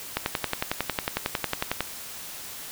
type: click train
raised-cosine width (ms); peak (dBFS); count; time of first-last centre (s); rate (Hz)
0.3; -8; 19; 0.17-1.806; 11
effects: white hiss -39 dBFS RMS until 2.71 s